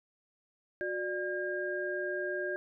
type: tone cluster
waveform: sine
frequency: 364.5 / 593 / 1615 Hz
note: F#4 / D5 / G#6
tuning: -26 / +17 / -49 cents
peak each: -36 / -37 / -36 dBFS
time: 0.81-2.56 s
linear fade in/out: 0 ms
effects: none